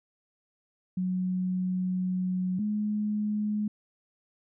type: tone pair in turn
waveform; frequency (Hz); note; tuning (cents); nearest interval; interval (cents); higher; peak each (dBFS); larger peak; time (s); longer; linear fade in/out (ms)
sine; 183.9 / 210.3; F#3 / G#3; -10 / +22; major second; 232; second; -26; neither; 0.97-2.59 / 2.59-3.68; first; 5
effects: none